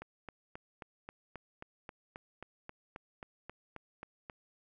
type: click train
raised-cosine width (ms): 0.5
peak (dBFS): -29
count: 17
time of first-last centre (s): 0.02-4.298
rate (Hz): 3.74
effects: none